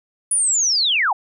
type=linear sweep; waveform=sine; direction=down; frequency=9956 to 716 Hz; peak=-15 dBFS; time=0.31-1.13 s; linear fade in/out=5 ms; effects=none